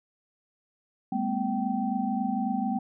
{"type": "tone cluster", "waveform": "sine", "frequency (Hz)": [201.4, 225.2, 252.5, 774], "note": ["G3", "A3", "B3", "G5"], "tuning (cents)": [47, 40, 39, -22], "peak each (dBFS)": -31, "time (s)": [1.12, 2.79], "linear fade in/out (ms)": 5, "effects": []}